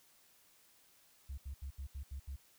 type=tone bursts; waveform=sine; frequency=68.5 Hz; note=C#2; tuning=20 cents flat; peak=-39 dBFS; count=7; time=1.29-2.362 s; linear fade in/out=10 ms; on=88 ms; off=76 ms; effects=tanh soft clip ceiling -38 dBFS + white hiss -67 dBFS RMS until 2.58 s